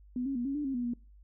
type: tone with pitch steps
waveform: sine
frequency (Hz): 248.8 / 273.7 / 241.3 / 275.3 / 294.7 / 269.4 / 244 / 239.7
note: B3 / C#4 / B3 / C#4 / D4 / C#4 / B3 / A#3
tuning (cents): +13 / -22 / -40 / -12 / +6 / -49 / -21 / +48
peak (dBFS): -30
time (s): 0.16-0.936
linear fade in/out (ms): 2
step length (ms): 97
effects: noise-tail reverb RT60 0.4 s tail -25 dB re dry + added 50 Hz sine -53 dBFS peak until 1.23 s